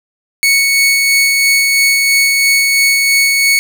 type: tone with tremolo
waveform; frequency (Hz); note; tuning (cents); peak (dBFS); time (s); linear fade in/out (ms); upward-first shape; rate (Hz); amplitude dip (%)
sawtooth; 2217; C#7; 0; -4; 0.43-3.59; 0; sine; 3; 25
effects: none